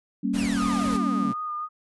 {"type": "chord", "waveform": "sine", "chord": "G diminished", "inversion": "none", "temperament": "equal", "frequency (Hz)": [196, 233.1, 277.2], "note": ["G3", "Bb3", "Db4"], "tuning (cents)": [0, 0, 0], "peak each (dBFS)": -27, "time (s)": [0.23, 1.32], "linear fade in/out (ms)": 10}
{"type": "noise", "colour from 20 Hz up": "pink", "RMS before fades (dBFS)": -35, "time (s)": [0.33, 0.98], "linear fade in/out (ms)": 20}
{"type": "exponential sweep", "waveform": "sawtooth", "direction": "down", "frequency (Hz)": [2996, 117.6], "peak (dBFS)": -31, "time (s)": [0.37, 1.34], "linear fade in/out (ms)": 20}
{"type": "tone with vibrato", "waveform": "sine", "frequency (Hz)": 1225, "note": "D#6", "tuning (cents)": -27, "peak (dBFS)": -28, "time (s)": [0.56, 1.69], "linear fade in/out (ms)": 50, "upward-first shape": "sine", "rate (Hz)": 3.8, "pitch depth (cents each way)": 23}
{"effects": ["resampled to 24000 Hz"]}